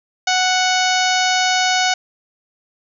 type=harmonic tone; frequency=740 Hz; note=F#5; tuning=in tune; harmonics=1 / 2 / 3 / 4 / 5 / 6 / 7 / 8 / 9; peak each=-18 / -21 / -23 / -24 / -25 / -26 / -26 / -27 / -28 dBFS; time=0.27-1.94 s; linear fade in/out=5 ms; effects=none